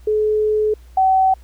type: tone pair in turn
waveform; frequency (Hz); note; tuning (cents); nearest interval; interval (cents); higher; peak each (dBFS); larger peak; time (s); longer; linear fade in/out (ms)
sine; 427.5 / 760.2; A4 / F#5; -50 / +47; minor seventh; 997; second; -14 / -11; second; 0.07-0.74 / 0.97-1.34; first; 5
effects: added 60 Hz sine -40 dBFS peak until 1.43 s + pink hiss -55 dBFS RMS until 1.43 s